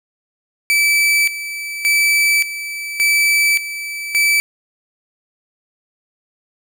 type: tone with tremolo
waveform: 40% pulse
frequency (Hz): 2312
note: D7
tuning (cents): -28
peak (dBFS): -11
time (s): 0.7-4.4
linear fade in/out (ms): 0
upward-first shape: square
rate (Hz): 0.87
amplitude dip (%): 75
effects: none